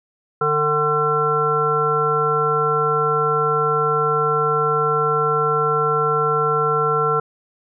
harmonic tone, 150 Hz, D3, 37 cents sharp, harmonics 1 / 3 / 5 / 7 / 9, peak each -26 / -20 / -27 / -25 / -19 dBFS, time 0.41-7.2 s, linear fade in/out 5 ms, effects none

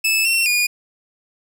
sawtooth tone with pitch steps, 2616 / 2713 / 2441 Hz, E7 / E7 / D#7, -14 / +49 / -34 cents, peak -12 dBFS, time 0.04-0.67 s, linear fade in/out 10 ms, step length 210 ms, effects 9-bit

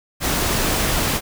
pink noise, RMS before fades -20 dBFS, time 0.2-1.21 s, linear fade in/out 50 ms, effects none

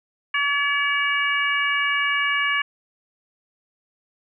harmonic tone, 570 Hz, C#5, 48 cents sharp, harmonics 2 / 3 / 4 / 5, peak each -26 / -23 / -24 / -27 dBFS, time 0.34-2.62 s, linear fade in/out 5 ms, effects none

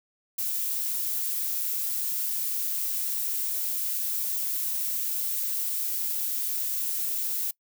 violet noise, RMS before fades -29 dBFS, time 0.38-7.51 s, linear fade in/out 5 ms, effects noise-tail reverb RT60 0.1 s tail -23 dB re dry

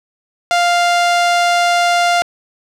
sawtooth tone, 698.5 Hz, F5, in tune, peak -7 dBFS, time 0.51-2.22 s, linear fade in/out 0 ms, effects low-pass 7000 Hz 12 dB/octave + 7-bit

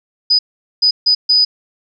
sine tone bursts at uneven times, 4978 Hz, D#8, in tune, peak -8 dBFS, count 4, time 0.3-0.39 / 0.82-0.91 / 1.06-1.15 / 1.29-1.45 s, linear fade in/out 10 ms, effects none

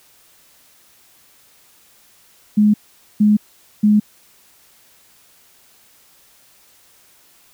sine tone bursts, 210 Hz, G#3, 19 cents sharp, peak -9 dBFS, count 3, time 2.57-4 s, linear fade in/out 10 ms, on 170 ms, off 460 ms, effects white hiss -52 dBFS RMS until 7.53 s

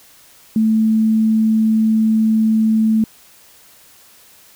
sine tone, 220 Hz, A3, in tune, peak -11 dBFS, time 0.56-3.04 s, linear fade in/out 2 ms, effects white hiss -47 dBFS RMS until 4.55 s

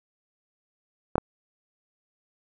clicks, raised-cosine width 1 ms, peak -8 dBFS, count 2, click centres 1.156 / 1.181 s, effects none

